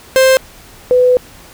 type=tone pair in turn; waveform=45% pulse / sine; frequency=525 / 500 Hz; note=C5 / B4; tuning=+6 / +21 cents; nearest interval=minor second; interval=85 cents; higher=first; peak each=-6 dBFS; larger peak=neither; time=0.16-0.37 / 0.91-1.17 s; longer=second; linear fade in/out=0 ms; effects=pink hiss -39 dBFS RMS until 1.53 s